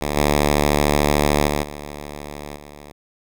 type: tone with level steps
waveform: 5% pulse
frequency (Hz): 73.42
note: D2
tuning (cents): 0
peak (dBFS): -10 / -4 / -8 / -20 / -27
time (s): 0.01-2.92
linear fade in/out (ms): 5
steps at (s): 0.17 / 1.47 / 1.63 / 2.56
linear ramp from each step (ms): 2
effects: none